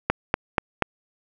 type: click train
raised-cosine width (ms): 0.5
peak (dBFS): -3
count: 4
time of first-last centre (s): 0.1-0.823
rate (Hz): 4.15
effects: none